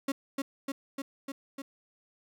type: tone with echo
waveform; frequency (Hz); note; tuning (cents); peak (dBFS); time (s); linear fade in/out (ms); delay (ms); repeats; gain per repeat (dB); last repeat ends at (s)
35% pulse; 274; C#4; -20; -26; 0.08-0.12; 5; 300; 5; -2; 1.62
effects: none